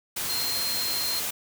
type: tone in noise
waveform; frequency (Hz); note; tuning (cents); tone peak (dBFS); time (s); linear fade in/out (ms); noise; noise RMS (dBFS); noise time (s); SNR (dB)
sine; 4186; C8; 0; -28; 0.29-1.2; 10; white; -30; 0.16-1.31; -1
effects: none